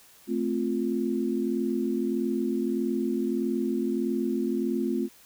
sine chord, F major, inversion first, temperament equal, 220 / 261.6 / 349.2 Hz, A3 / C4 / F4, 0 / 0 / 0 cents, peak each -29 dBFS, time 0.27-5.09 s, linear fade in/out 50 ms, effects white hiss -55 dBFS RMS until 5.25 s

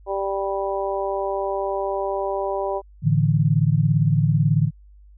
harmonic tone, 196 Hz, G3, in tune, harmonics 2 / 3 / 4 / 5, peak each -26 / -26 / -29 / -30 dBFS, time 0.06-2.82 s, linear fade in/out 50 ms
sine chord, A suspended fourth, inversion none, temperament equal, 110 / 146.83 / 164.81 Hz, A2 / D3 / E3, 0 / 0 / 0 cents, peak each -21 / -18 / -21 dBFS, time 3.02-4.71 s, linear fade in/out 50 ms
effects added 50 Hz sine -45 dBFS peak until 5.17 s

